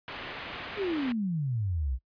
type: low-pass noise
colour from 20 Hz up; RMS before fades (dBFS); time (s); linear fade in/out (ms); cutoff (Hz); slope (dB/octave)
white; -40; 0.08-1.12; 0; 3100; 24
type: exponential sweep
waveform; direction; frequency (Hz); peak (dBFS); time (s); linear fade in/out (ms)
sine; down; 428 to 57.9; -27; 0.76-1.99; 50
effects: noise-tail reverb RT60 0.1 s tail -24 dB re dry + resampled to 11025 Hz